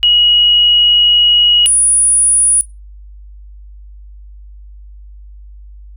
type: tone pair in turn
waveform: sine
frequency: 2902 / 9743 Hz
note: F#7 / D#9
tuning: -34 / -37 cents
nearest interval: octave + major sixth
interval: 2097 cents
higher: second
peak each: -7 dBFS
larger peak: neither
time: 0.03-1.66 / 1.66-2.61 s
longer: first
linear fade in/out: 0 ms
effects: noise-tail reverb RT60 0.2 s tail -19 dB re dry + added 50 Hz sine -32 dBFS peak until 5.96 s